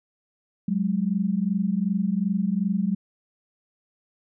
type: tone pair together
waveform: sine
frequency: 185.04 / 207.7 Hz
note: F#3 / G#3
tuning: 0 / 0 cents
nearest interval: major second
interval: 200 cents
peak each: -24 dBFS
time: 0.68-2.95 s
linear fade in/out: 5 ms
effects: none

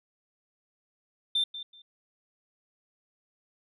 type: tone with echo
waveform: sine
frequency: 3573 Hz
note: A7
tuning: 26 cents sharp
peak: -22 dBFS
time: 1.35-1.44 s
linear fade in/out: 5 ms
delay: 190 ms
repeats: 2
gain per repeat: -14 dB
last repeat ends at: 1.82 s
effects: tanh soft clip ceiling -20 dBFS

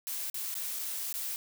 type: noise with dropouts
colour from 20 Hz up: blue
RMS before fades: -36 dBFS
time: 0.07-1.36 s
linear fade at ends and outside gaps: 0 ms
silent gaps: 0.299-0.343 / 0.542-0.552 / 0.789-0.792 / 1.127-1.14 s
effects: none

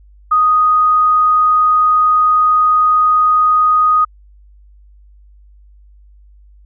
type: tone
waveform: sine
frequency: 1244.5 Hz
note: D#6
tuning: in tune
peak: -8 dBFS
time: 0.31-4.05 s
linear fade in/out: 10 ms
effects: added 50 Hz sine -41 dBFS peak until 6.65 s

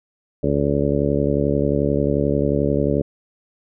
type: harmonic tone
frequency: 71.3 Hz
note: C#2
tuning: 49 cents sharp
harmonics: 1 / 2 / 3 / 4 / 5 / 6 / 7 / 8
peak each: -27 / -23 / -25 / -23 / -27 / -23 / -28 / -25 dBFS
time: 0.43-3.02 s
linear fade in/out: 5 ms
effects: none

